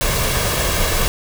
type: noise with comb filter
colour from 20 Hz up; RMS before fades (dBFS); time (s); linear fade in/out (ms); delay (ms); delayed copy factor
pink; -18; 0.01-1.08; 0; 1.8; +0.5
effects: none